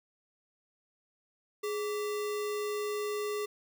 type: tone with sample-and-hold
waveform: sine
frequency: 418 Hz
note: G#4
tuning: 11 cents sharp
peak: -31 dBFS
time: 1.63-3.46 s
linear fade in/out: 10 ms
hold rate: 1575 Hz
effects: none